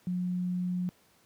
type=tone; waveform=sine; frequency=180 Hz; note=F#3; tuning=47 cents flat; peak=-28 dBFS; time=0.07-0.89 s; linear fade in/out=0 ms; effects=pink hiss -64 dBFS RMS until 1.25 s + high-pass 100 Hz 12 dB/octave